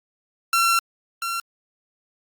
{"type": "tone pair in turn", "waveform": "sawtooth", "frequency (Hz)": [1358, 1364.6], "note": ["F6", "F6"], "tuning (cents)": [-49, -41], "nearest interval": "unison", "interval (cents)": 8, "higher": "second", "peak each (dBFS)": [-13, -21], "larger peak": "first", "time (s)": [[0.53, 0.79], [1.22, 1.4]], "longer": "first", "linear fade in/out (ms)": 2, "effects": ["Opus 48 kbps"]}